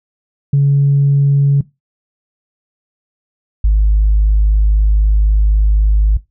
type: tone pair in turn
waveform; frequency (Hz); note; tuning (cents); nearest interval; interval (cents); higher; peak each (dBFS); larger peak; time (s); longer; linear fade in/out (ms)
sine; 140.6 / 51.94; C#3 / G#1; +25 / +1; octave + perfect fourth; 1724; first; -6; neither; 0.53-1.61 / 3.64-6.17; second; 5
effects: noise-tail reverb RT60 0.2 s tail -19 dB re dry + tanh soft clip ceiling -4 dBFS